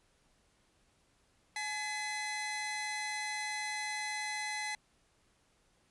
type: tone pair together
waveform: sawtooth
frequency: 848.3 / 2027 Hz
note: G#5 / B6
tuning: +36 / +45 cents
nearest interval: octave + minor third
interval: 1509 cents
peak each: -36 / -34 dBFS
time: 1.56-4.75 s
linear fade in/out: 2 ms
effects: pink hiss -71 dBFS RMS until 5.9 s + resampled to 24000 Hz